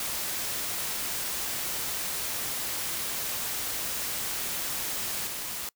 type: noise with level steps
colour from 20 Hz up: white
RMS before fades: -32 / -35 dBFS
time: 0-5.69 s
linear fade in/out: 2 ms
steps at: 5.27 s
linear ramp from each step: 2 ms
effects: noise-tail reverb RT60 0.1 s tail -25 dB re dry